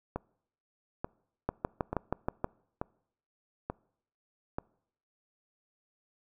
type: two click trains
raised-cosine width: 1 ms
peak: -15 / -19 dBFS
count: 7 / 6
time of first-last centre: 1.49-2.444 / 0.16-4.585 s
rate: 6.29 / 1.13 Hz
effects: noise-tail reverb RT60 0.7 s tail -25 dB re dry